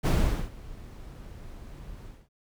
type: noise with ADSR envelope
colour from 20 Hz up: brown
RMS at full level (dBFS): -19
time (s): 0.03-2.29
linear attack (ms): 32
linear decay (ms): 430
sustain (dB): -24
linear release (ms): 230
effects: none